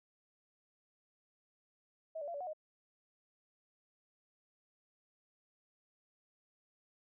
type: tone with pitch steps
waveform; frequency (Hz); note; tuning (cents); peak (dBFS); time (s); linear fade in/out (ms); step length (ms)
sine; 641 / 579 / 683 / 573 / 730 / 620; E5 / D5 / F5 / D5 / F#5 / D#5; -49 / -25 / -39 / -43 / -24 / -6; -39; 2.15-2.534; 10; 64
effects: none